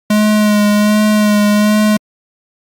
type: tone with vibrato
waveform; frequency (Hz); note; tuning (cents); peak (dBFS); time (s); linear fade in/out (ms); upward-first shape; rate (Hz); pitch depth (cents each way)
square; 210; G#3; +19; -9; 0.1-1.97; 5; sine; 1.3; 22
effects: Opus 48 kbps